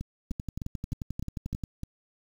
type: two click trains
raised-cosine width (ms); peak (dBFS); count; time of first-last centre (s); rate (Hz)
5; -21 / -22; 16 / 7; 0.31-1.637 / 0.01-1.834; 11.3 / 3.29
effects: 8-bit